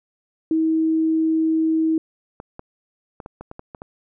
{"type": "tone", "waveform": "sine", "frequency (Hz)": 320.1, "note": "D#4", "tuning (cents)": 49, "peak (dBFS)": -16, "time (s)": [0.51, 1.98], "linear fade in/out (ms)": 2}
{"type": "clicks", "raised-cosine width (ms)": 1, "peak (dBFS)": -21, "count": 9, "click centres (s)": [2.401, 2.594, 3.202, 3.261, 3.41, 3.514, 3.594, 3.748, 3.819]}
{"effects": []}